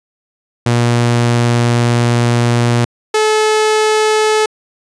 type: tone pair in turn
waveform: sawtooth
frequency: 119.4 / 431.4 Hz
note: A#2 / A4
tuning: +42 / -34 cents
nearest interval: octave + minor seventh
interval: 2224 cents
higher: second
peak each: -6 dBFS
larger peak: neither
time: 0.66-2.85 / 3.14-4.46 s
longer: first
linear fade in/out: 5 ms
effects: resampled to 22050 Hz